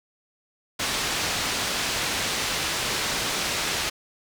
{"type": "low-pass noise", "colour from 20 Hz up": "white", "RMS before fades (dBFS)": -27, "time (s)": [0.79, 3.9], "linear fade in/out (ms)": 10, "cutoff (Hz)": 5300, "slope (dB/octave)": 12, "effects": []}